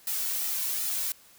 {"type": "noise with flanger", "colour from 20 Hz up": "blue", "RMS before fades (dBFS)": -30, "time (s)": [0.07, 1.12], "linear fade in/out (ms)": 2, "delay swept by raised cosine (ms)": [1.8, 2.48], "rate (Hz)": 2.6, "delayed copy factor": -0.55, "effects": ["white hiss -56 dBFS RMS until 1.38 s"]}